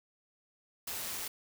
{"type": "noise with amplitude modulation", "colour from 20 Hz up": "white", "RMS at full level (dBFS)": -37, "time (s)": [0.87, 1.28], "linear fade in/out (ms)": 5, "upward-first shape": "sine", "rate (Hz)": 175, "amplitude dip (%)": 40, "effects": []}